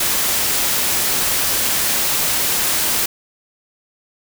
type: noise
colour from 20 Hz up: white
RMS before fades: -18 dBFS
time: 0-3.06 s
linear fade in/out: 5 ms
effects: none